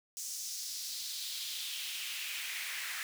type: noise with high-pass filter sweep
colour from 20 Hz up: pink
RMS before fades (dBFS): -40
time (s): 0.17-3.03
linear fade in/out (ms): 0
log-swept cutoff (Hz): 6400 to 1800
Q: 2.4
effects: none